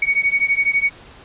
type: beating tone pair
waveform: sine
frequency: 2231 / 2243 Hz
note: C#7 / C#7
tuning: +11 / +20 cents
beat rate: 12 Hz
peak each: -18 dBFS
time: 0.02-0.9 s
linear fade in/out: 5 ms
effects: pink hiss -43 dBFS RMS until 1.24 s + resampled to 8000 Hz